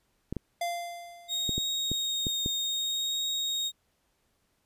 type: clicks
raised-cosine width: 3 ms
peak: -19 dBFS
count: 7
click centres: 0.326 / 0.367 / 1.493 / 1.58 / 1.916 / 2.268 / 2.461 s
type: tone with exponential decay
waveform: square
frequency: 692 Hz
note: F5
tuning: 16 cents flat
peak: -28 dBFS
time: 0.61-1.76 s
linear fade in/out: 5 ms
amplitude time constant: 250 ms
type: tone with vibrato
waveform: 35% pulse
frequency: 3729 Hz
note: A#7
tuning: in tune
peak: -27 dBFS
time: 1.28-3.72 s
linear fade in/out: 50 ms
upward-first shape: triangle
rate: 0.62 Hz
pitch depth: 15 cents each way
effects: pink hiss -73 dBFS RMS until 4.65 s + resampled to 32000 Hz